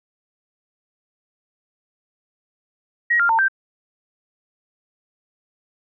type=tone with pitch steps; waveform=sine; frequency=1896 / 1396 / 904 / 1567 Hz; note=A#6 / F6 / A5 / G6; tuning=+29 / -1 / +47 / -1 cents; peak=-14 dBFS; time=3.1-3.484 s; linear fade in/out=10 ms; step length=96 ms; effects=none